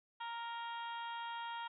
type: harmonic tone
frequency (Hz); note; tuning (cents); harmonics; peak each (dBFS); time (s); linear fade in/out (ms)
466.2; A#4; 0; 2 / 3 / 4 / 5 / 6 / 7 / 8; -42 / -49 / -53 / -60 / -56 / -52 / -61; 0.2-1.68; 10
effects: none